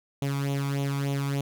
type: tone with flanger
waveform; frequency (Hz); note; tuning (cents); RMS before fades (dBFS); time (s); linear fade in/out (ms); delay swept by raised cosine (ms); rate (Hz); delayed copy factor
sawtooth; 139.6; C#3; +13; -28; 0.22-1.41; 2; 0.3 to 0.89; 3.4; +0.7
effects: none